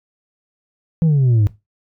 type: exponential sweep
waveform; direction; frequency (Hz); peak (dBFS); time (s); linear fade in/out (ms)
sine; down; 168.5 to 99.9; -8; 1.02-1.47; 0
effects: noise-tail reverb RT60 0.2 s tail -17 dB re dry + tanh soft clip ceiling -10 dBFS